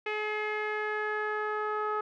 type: tone with low-pass filter sweep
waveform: sawtooth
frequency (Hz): 424.9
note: G#4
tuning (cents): +40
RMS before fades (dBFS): -32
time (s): 0.06-2.01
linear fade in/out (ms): 5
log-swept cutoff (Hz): 2400 to 1300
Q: 4.2
effects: none